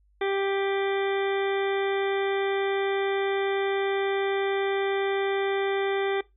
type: harmonic tone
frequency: 393.1 Hz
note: G4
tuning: 5 cents sharp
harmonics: 1 / 2 / 3 / 4 / 5 / 6 / 8 / 9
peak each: -25 / -32 / -38 / -38 / -35 / -40 / -45 / -41 dBFS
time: 0.21-6.21 s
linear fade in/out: 5 ms
effects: noise-tail reverb RT60 0.2 s tail -20 dB re dry + added 50 Hz sine -60 dBFS peak until 6.36 s